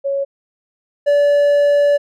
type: tone pair in turn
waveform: sine / triangle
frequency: 554.4 / 576.7 Hz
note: C#5 / D5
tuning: 0 / -32 cents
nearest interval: minor second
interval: 68 cents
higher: second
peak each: -16 / -8 dBFS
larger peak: second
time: 0.04-0.25 / 1.06-1.98 s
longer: second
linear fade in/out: 20 ms
effects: none